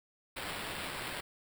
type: noise with sample-and-hold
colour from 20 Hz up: blue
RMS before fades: -40 dBFS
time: 0.36-1.21 s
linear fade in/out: 10 ms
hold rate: 6300 Hz
effects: none